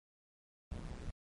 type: noise with amplitude modulation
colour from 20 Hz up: brown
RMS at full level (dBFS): -40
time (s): 0.71-1.11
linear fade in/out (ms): 10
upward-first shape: sine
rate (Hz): 123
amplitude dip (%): 85
effects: MP3 48 kbps